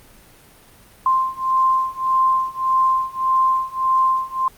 sine beating tone pair, 1046.5 / 1048.2 Hz, C6 / C6, 0 / +3 cents, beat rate 1.7 Hz, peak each -19 / -18 dBFS, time 1.06-4.48 s, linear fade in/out 2 ms, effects pink hiss -48 dBFS RMS until 4.57 s + Opus 32 kbps

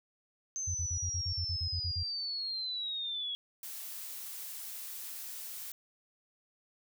sine linear sweep, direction down, 6280 to 3322 Hz, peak -34 dBFS, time 0.56-3.35 s, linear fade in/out 0 ms
sine tone bursts, 87.31 Hz, F2, in tune, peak -33 dBFS, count 12, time 0.67-2.034 s, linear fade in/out 10 ms, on 77 ms, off 40 ms
blue noise, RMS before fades -43 dBFS, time 3.63-5.72 s, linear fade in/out 2 ms
effects none

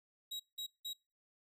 40% pulse tone bursts, 3833 Hz, A#7, 47 cents sharp, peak -39 dBFS, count 3, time 0.31-0.934 s, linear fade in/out 10 ms, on 88 ms, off 180 ms, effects noise-tail reverb RT60 0.3 s tail -26 dB re dry

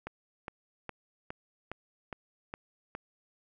click train, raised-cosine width 0.5 ms, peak -23 dBFS, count 8, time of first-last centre 0.07-2.951 s, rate 2.43 Hz, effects none

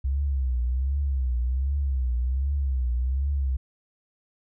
sine tone with vibrato, 65.41 Hz, C2, in tune, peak -22 dBFS, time 0.04-3.57 s, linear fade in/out 10 ms, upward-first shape triangle, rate 1.3 Hz, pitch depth 160 cents each way, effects none

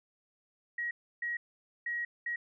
sine tone bursts at uneven times, 1900 Hz, A#6, 33 cents sharp, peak -32 dBFS, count 4, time 0.78-0.91 / 1.22-1.37 / 1.86-2.05 / 2.26-2.36 s, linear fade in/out 5 ms, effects none

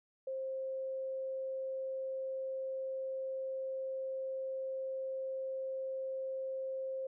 sine tone, 529 Hz, C5, 19 cents sharp, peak -36 dBFS, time 0.27-7.07 s, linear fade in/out 5 ms, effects none

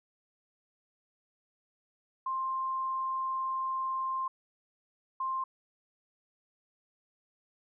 sine tone bursts at uneven times, 1053 Hz, C6, 11 cents sharp, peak -30 dBFS, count 2, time 2.26-4.28 / 5.2-5.44 s, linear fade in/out 5 ms, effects none

